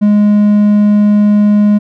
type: tone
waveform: triangle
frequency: 207.7 Hz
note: G#3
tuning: in tune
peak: -3 dBFS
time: 0.01-1.79 s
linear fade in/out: 20 ms
effects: none